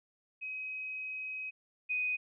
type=tone pair in turn; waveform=sine; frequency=2533 / 2497 Hz; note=D#7 / D#7; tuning=+30 / +6 cents; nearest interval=unison; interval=24 cents; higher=first; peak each=-37 / -30 dBFS; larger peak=second; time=0.41-1.51 / 1.89-2.17 s; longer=first; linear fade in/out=20 ms; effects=none